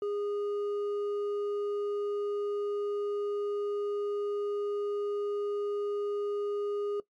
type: tone with hard clipping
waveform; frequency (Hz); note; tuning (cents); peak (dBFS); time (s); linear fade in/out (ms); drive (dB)
sine; 410; G#4; -22; -31; 0.02-7; 2; 4
effects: noise-tail reverb RT60 0.1 s tail -18 dB re dry + MP3 64 kbps